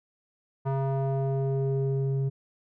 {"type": "tone with low-pass filter sweep", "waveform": "square", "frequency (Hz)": 135.7, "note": "C#3", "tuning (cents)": -36, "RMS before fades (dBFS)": -27, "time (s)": [0.65, 2.3], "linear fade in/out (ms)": 20, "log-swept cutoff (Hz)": [970, 280], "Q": 2.1, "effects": []}